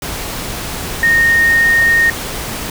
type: tone in noise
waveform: sine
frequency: 1848 Hz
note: A#6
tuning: 16 cents flat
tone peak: -8 dBFS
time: 1.03-2.1 s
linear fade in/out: 2 ms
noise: pink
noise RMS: -23 dBFS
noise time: 0.02-2.7 s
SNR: +12 dB
effects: none